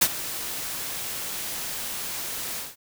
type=noise with ADSR envelope; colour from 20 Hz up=white; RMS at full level=-17 dBFS; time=0.01-2.76 s; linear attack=11 ms; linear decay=56 ms; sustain=-15 dB; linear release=180 ms; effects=none